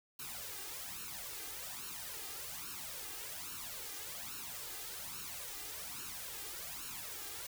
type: noise with flanger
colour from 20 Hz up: white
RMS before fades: -45 dBFS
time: 0.19-7.47 s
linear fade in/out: 5 ms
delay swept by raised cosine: 0.72 to 2.52 ms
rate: 1.2 Hz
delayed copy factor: +0.75
effects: none